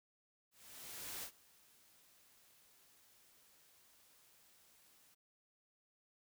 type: noise with ADSR envelope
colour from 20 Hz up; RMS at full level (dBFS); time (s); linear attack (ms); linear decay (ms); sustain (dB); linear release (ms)
white; -45; 0.51-5.15; 720; 80; -23; 15
effects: none